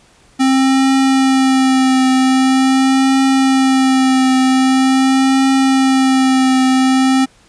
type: tone with vibrato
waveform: square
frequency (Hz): 263.9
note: C4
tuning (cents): +15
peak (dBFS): -10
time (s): 0.39-7.26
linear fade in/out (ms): 20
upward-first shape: triangle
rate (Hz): 0.44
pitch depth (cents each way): 26
effects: pink hiss -49 dBFS RMS until 7.48 s + resampled to 22050 Hz